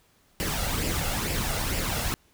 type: noise with flanger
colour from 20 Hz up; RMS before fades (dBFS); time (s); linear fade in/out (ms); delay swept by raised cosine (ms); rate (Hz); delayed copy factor
pink; -28; 0.4-2.14; 0; 0.39 to 1.49; 2.2; +0.55
effects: pink hiss -63 dBFS RMS until 2.33 s

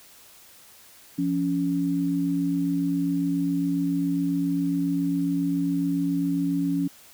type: tone pair together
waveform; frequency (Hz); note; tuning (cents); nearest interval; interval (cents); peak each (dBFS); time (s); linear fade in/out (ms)
sine; 172.7 / 280; F3 / C#4; -19 / +18; minor sixth; 837; -27 / -23; 1.18-6.88; 10
effects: white hiss -51 dBFS RMS until 7.13 s

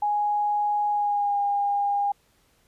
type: tone with pitch glide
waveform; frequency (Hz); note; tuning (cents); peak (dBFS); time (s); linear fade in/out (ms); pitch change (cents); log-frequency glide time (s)
sine; 830 to 809.6; G#5 to G#5; -1 to -44; -21; 0.02-2.12; 5; -43; 0.9-1.39
effects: pink hiss -64 dBFS RMS until 2.67 s + resampled to 32000 Hz

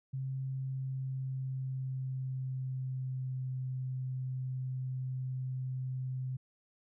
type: tone with pitch glide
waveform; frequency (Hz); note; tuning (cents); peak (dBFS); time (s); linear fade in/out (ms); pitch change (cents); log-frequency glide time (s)
sine; 132.9 to 129.34; C3 to C3; +27 to -20; -34; 0.13-6.37; 10; -47; 0.4-3.59
effects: none

